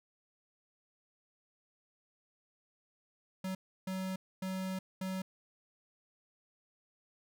square tone bursts at uneven times, 188.3 Hz, F#3, 31 cents sharp, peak -36 dBFS, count 4, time 3.44-3.55 / 3.87-4.16 / 4.42-4.79 / 5.01-5.22 s, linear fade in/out 5 ms, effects none

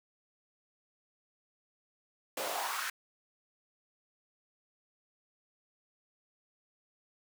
pink noise with high-pass filter sweep, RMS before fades -36 dBFS, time 2.37-2.9 s, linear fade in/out 5 ms, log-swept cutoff 470 to 1600 Hz, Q 3.2, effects none

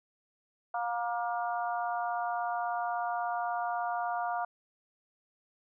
harmonic tone, 236.4 Hz, A#3, 24 cents sharp, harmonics 3 / 4 / 5 / 6, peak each -32 / -37 / -39 / -40 dBFS, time 0.74-4.45 s, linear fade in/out 5 ms, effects none

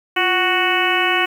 harmonic tone with a mistuned harmonic, 370 Hz, F#4, in tune, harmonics 1 / 2 / 3 / 4 / 5 / 6 / 7 / 8, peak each -23 / -23 / -23 / -23 / -23 / -23 / -23 / -23 dBFS, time 0.16-1.26 s, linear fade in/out 10 ms, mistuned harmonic 1, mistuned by -91 cents, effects 7-bit

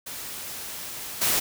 white noise with level steps, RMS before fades -36 / -23 dBFS, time 0.06-1.4 s, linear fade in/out 10 ms, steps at 1.21 s, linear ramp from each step 10 ms, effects none

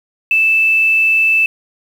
sine tone with quantisation, 2637 Hz, E7, in tune, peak -9 dBFS, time 0.31-1.46 s, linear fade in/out 2 ms, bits 6, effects none

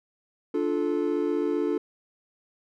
triangle chord, D minor, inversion none, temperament equal with one note detuned, 293.7 / 349.2 / 436.7 Hz, D4 / F4 / A4, 0 / 0 / -13 cents, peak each -26 dBFS, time 0.54-1.78 s, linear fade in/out 5 ms, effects none

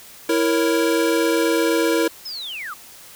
square chord, A# diminished, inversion second, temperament equal, 329.6 / 466.2 / 554.4 Hz, E4 / A#4 / C#5, 0 / 0 / 0 cents, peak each -20 / -21 / -26 dBFS, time 0.29-2.08 s, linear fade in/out 5 ms
sine linear sweep, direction down, 5320 to 1095 Hz, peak -28 dBFS, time 2.25-2.74 s, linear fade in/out 10 ms
effects white hiss -43 dBFS RMS until 3.15 s

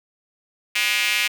square tone with high-pass filter, 112.1 Hz, A2, 33 cents sharp, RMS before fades -21 dBFS, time 0.75-1.28 s, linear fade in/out 10 ms, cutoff 2400 Hz, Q 3.3, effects none

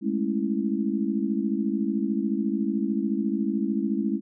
sine chord, A major seventh, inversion third, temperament just, 206.2 / 220 / 275 / 330 Hz, G#3 / A3 / C#4 / E4, -12 / 0 / -14 / +2 cents, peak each -27 / -29 / -29 / -30 dBFS, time 0.01-4.21 s, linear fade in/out 50 ms, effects none

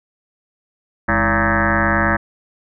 sine tone with frequency modulation, 932.3 Hz, A#5, in tune, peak -13 dBFS, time 1.08-2.17 s, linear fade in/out 10 ms, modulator 121 Hz, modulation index 7.6, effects none

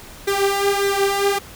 sawtooth tone with flanger, 397.9 Hz, G4, 26 cents sharp, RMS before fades -19 dBFS, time 0.27-1.39 s, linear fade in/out 10 ms, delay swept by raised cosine 0.5 to 3.6 ms, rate 1.7 Hz, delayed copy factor +0.7, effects pink hiss -40 dBFS RMS until 1.55 s

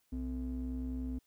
triangle ring-modulated tone, 97.2 Hz, G2, 14 cents flat, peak -30 dBFS, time 0.12-1.19 s, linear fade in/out 10 ms, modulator 159 Hz, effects white hiss -75 dBFS RMS until 1.26 s

